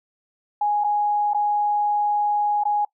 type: tone with dropouts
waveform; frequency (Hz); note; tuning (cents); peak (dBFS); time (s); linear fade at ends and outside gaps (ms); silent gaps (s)
sine; 830; G#5; -1; -18; 0.61-2.85; 5; 0.839-0.843 / 1.335-1.345 / 2.637-2.652
effects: noise-tail reverb RT60 0.1 s tail -22 dB re dry